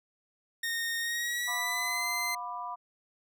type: tone with pitch glide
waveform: sawtooth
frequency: 1846 to 2072 Hz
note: A#6 to C7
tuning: -17 to -17 cents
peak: -27 dBFS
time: 0.63-2.35 s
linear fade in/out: 5 ms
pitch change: +200 cents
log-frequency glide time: 0.99-2.07 s
type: chord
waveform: sine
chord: B diminished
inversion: second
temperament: just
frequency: 711.2 / 987.8 / 1185.3 Hz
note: F5 / B5 / D6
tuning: +31 / 0 / +16 cents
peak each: -41 / -37 / -41 dBFS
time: 1.47-2.76 s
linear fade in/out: 20 ms
effects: none